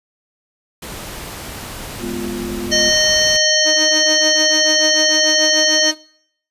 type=noise; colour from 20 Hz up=pink; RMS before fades=-30 dBFS; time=0.82-3.37 s; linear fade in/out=5 ms
type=chord; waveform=sine; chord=F diminished; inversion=first; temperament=equal; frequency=207.7 / 246.9 / 349.2 Hz; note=Ab3 / Cb4 / F4; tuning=0 / 0 / 0 cents; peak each=-27 / -27 / -25 dBFS; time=1.99-2.93 s; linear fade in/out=50 ms
type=harmonic tone; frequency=617 Hz; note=D#5; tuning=15 cents flat; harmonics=1 / 3 / 5 / 7 / 9 / 10; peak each=-19 / -19 / -19 / -19 / -19 / -19 dBFS; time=2.71-5.92 s; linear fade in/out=20 ms
type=tone with tremolo; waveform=sawtooth; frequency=311.1 Hz; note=D#4; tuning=in tune; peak=-16 dBFS; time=3.64-5.98 s; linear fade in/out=50 ms; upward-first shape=triangle; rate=6.8 Hz; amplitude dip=100%
effects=noise-tail reverb RT60 0.7 s tail -23 dB re dry + resampled to 32000 Hz